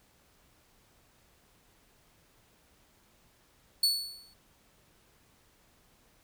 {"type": "tone with exponential decay", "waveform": "40% pulse", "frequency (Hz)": 4435, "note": "C#8", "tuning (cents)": 0, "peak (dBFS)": -20, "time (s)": [3.83, 4.34], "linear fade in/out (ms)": 5, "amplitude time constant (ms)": 110, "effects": ["pink hiss -65 dBFS RMS until 6.23 s"]}